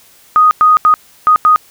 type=tone bursts at uneven times; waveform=sine; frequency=1244.5 Hz; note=D#6; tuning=in tune; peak=-4 dBFS; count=5; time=0.36-0.51 / 0.61-0.77 / 0.85-0.94 / 1.27-1.36 / 1.45-1.56 s; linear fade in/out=0 ms; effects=white hiss -45 dBFS RMS until 1.7 s